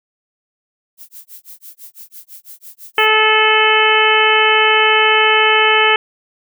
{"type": "noise with tremolo", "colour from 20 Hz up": "violet", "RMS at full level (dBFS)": -34, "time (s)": [0.97, 3.11], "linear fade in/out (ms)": 50, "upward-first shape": "sine", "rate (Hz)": 6, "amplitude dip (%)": 100}
{"type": "harmonic tone", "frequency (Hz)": 434.1, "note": "A4", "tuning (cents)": -23, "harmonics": [1, 2, 3, 4, 5, 6, 7], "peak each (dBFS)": [-17, -17, -17, -17, -17, -17, -17], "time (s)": [2.98, 5.96], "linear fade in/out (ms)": 2}
{"effects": []}